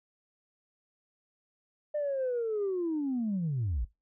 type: linear sweep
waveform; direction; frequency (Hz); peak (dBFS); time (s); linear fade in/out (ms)
sine; down; 604 to 47.46; -27; 1.94-3.85; 10
effects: noise-tail reverb RT60 0.2 s tail -19 dB re dry + tanh soft clip ceiling -25 dBFS